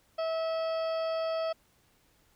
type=harmonic tone; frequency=649 Hz; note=E5; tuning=27 cents flat; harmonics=1 / 2 / 3 / 4 / 5 / 7 / 8; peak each=-29 / -39 / -50 / -49 / -48 / -49 / -52 dBFS; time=0.18-1.53 s; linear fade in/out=10 ms; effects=pink hiss -67 dBFS RMS until 2.35 s